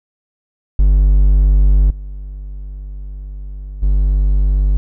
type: tone with level steps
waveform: triangle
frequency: 48.88 Hz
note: G1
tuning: 4 cents flat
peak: -5 / -23 / -8 dBFS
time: 0.79-4.77 s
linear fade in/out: 0 ms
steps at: 1.9 / 3.82 s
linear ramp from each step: 10 ms
effects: none